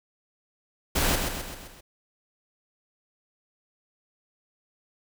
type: noise with echo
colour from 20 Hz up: pink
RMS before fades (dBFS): -24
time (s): 0.95-1.16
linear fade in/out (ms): 10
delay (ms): 130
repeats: 5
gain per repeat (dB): -5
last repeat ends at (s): 1.81
effects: none